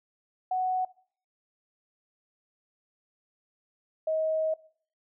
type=tone pair in turn; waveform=sine; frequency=742 / 632.8 Hz; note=F#5 / D#5; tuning=+5 / +29 cents; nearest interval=minor third; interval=276 cents; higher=first; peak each=-25 dBFS; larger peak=neither; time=0.51-0.85 / 4.07-4.54 s; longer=second; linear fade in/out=5 ms; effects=noise-tail reverb RT60 0.5 s tail -20 dB re dry